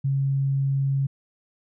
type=tone; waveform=sine; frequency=137 Hz; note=C#3; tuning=20 cents flat; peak=-20 dBFS; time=0.04-1.07 s; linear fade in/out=10 ms; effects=none